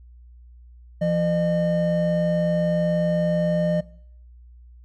triangle tone pair together, 170.6 / 607.9 Hz, F3 / D#5, -40 / -40 cents, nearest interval octave + minor seventh, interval 2200 cents, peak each -20 dBFS, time 1.01-3.81 s, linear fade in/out 10 ms, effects noise-tail reverb RT60 0.6 s tail -21 dB re dry + added 60 Hz sine -44 dBFS peak until 4.84 s

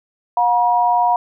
sine tone pair together, 718 / 957.8 Hz, F5 / A#5, +48 / +47 cents, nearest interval perfect fourth, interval 499 cents, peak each -15 dBFS, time 0.37-1.16 s, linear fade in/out 2 ms, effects none

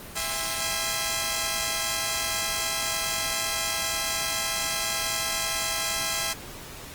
5% pulse chord, E augmented, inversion none, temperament equal with one note detuned, 659.3 / 813.5 / 1046.5 Hz, E5 / G#5 / B#5, 0 / -36 / 0 cents, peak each -19 dBFS, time 0.15-6.34 s, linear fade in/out 20 ms, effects pink hiss -41 dBFS RMS until 6.94 s + Opus 24 kbps

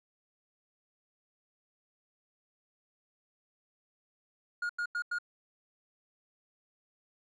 triangle tone bursts, 1430 Hz, F6, 41 cents sharp, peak -29 dBFS, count 4, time 4.62-5.186 s, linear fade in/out 5 ms, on 74 ms, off 90 ms, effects resampled to 22050 Hz

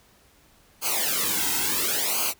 white noise with flanger, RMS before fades -25 dBFS, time 0.81-2.34 s, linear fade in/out 50 ms, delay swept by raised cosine 0.54 to 1.74 ms, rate 0.71 Hz, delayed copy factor -0.95, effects pink hiss -58 dBFS RMS until 2.39 s

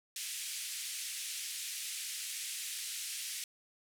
white band-pass noise, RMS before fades -41 dBFS, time 0.16-3.44 s, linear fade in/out 2 ms, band 2100 to 11000 Hz, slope 24 dB/octave, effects none

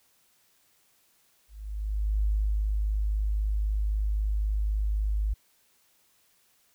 sine tone with ADSR envelope, 51.91 Hz, G#1, in tune, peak -22 dBFS, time 1.48-5.34 s, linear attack 750 ms, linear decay 420 ms, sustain -2 dB, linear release 10 ms, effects white hiss -66 dBFS RMS until 6.74 s

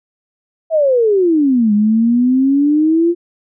sine exponential two-way sweep, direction down then up, 664 to 205 to 349.3 Hz, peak -9 dBFS, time 0.7-3.15 s, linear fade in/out 50 ms, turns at 1.73 s, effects none

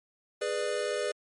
square chord, G# diminished, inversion none, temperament equal with one note detuned, 415.3 / 493.9 / 595.9 Hz, G#4 / B4 / D5, 0 / 0 / +25 cents, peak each -34 dBFS, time 0.41-1.12 s, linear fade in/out 10 ms, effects MP3 48 kbps

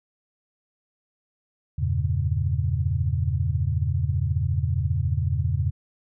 sine chord, E diminished seventh, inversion none, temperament equal with one note detuned, 83.36 / 98 / 116.54 / 138.59 Hz, E2 / G2 / Bb2 / Db3, +20 / 0 / 0 / 0 cents, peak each -25 / -27 / -28 / -27 dBFS, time 1.78-5.71 s, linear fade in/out 10 ms, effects none

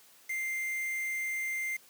triangle tone with quantisation, 2093 Hz, C7, in tune, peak -30 dBFS, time 0.29-1.77 s, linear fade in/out 10 ms, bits 7, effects white hiss -59 dBFS RMS until 1.89 s + high-pass 150 Hz 12 dB/octave

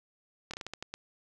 slowing click train, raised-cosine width 0.2 ms, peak -21 dBFS, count 8, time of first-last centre 0.51-0.94 s, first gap 26 ms, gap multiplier 1.28, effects none

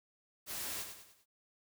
white noise with echo, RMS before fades -41 dBFS, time 0.46-0.86 s, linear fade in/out 50 ms, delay 100 ms, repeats 4, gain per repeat -7 dB, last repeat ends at 1.26 s, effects none

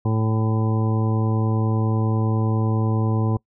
harmonic tone with a mistuned harmonic, 110 Hz, A2, in tune, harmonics 1 / 2 / 3 / 4 / 5 / 7 / 8 / 9, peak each -19 / -26 / -29 / -31 / -36 / -35 / -40 / -35 dBFS, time 0.05-3.37 s, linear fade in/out 5 ms, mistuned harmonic 9, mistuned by +27 cents, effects noise-tail reverb RT60 0.1 s tail -23 dB re dry

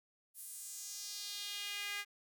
sawtooth tone with high-pass filter sweep, 407.9 Hz, G#4, 31 cents flat, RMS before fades -44 dBFS, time 0.34-2.05 s, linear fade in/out 50 ms, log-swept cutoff 11000 to 1900 Hz, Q 2.1, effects none

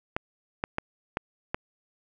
clicks, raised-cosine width 0.5 ms, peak -12 dBFS, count 5, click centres 0.165 / 0.639 / 0.784 / 1.171 / 1.545 s, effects none

